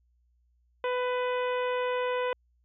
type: harmonic tone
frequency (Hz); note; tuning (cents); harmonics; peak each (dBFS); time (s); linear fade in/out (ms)
498.5; B4; +16; 1 / 2 / 3 / 4 / 5 / 6 / 7; -28 / -33 / -39 / -41 / -42 / -45 / -50; 0.84-2.33; 2
effects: added 60 Hz sine -65 dBFS peak until 2.64 s